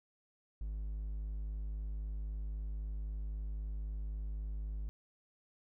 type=tone; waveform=triangle; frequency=51.9 Hz; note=G#1; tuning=in tune; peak=-35 dBFS; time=0.61-4.89 s; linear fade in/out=0 ms; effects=none